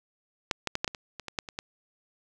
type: clicks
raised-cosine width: 0.2 ms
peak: -8 / -11 / -11 / -9 / -13 / -21 / -21 / -19 / -11 / -23 / -16 dBFS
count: 11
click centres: 0.512 / 0.673 / 0.754 / 0.845 / 0.878 / 0.948 / 1.197 / 1.283 / 1.388 / 1.488 / 1.589 s
effects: none